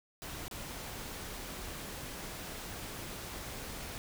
pink noise with dropouts, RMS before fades -43 dBFS, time 0.22-3.98 s, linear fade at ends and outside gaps 0 ms, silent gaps 0.481-0.512 s, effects none

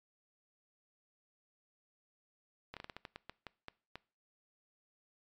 slowing click train, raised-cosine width 0.3 ms, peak -28 dBFS, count 12, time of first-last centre 2.74-3.956 s, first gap 27 ms, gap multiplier 1.26, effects noise-tail reverb RT60 0.4 s tail -22 dB re dry + MP3 96 kbps

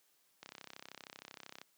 click train, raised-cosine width 0.2 ms, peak -30 dBFS, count 40, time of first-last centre 0.43-1.615 s, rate 32.9 Hz, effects white hiss -73 dBFS RMS until 1.77 s + high-pass 150 Hz 12 dB/octave

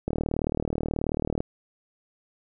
click train, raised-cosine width 2 ms, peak -13 dBFS, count 52, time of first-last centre 0.08-1.405 s, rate 38.5 Hz, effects none

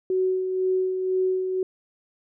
sine tone with tremolo, 373.2 Hz, F#4, 15 cents sharp, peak -19 dBFS, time 0.1-1.63 s, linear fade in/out 2 ms, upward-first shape sine, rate 2 Hz, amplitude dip 45%, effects none

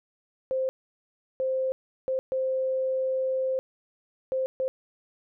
sine tone bursts at uneven times, 523.3 Hz, C5, in tune, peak -24 dBFS, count 6, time 0.51-0.69 / 1.4-1.72 / 2.08-2.19 / 2.32-3.59 / 4.32-4.46 / 4.6-4.68 s, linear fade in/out 0 ms, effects none

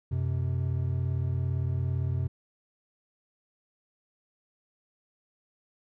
triangle tone pair together, 91 / 128.69 Hz, F#2 / C3, -28 / -28 cents, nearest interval tritone, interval 600 cents, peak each -27 dBFS, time 0.11-2.28 s, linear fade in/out 10 ms, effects none

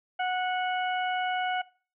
harmonic tone, 735 Hz, F#5, 12 cents flat, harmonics 1 / 2 / 3 / 4, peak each -27 / -33 / -37 / -39 dBFS, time 0.19-1.62 s, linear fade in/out 10 ms, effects noise-tail reverb RT60 0.4 s tail -22 dB re dry

